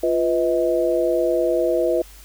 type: tone cluster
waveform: sine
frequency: 347.3 / 497.1 / 636 Hz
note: F4 / B4 / D#5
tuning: -10 / +11 / +38 cents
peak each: -21 dBFS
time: 0.03-2.02 s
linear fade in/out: 5 ms
effects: added 50 Hz sine -43 dBFS peak until 2.24 s + white hiss -47 dBFS RMS until 2.24 s